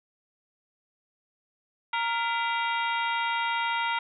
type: harmonic tone with a mistuned harmonic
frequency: 466.2 Hz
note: A#4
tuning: in tune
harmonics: 2 / 3 / 4 / 5 / 6 / 7 / 8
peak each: -28 / -32 / -34 / -36 / -38 / -39 / -40 dBFS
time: 1.93-3.99 s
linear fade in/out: 5 ms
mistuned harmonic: 4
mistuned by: +130 cents
effects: none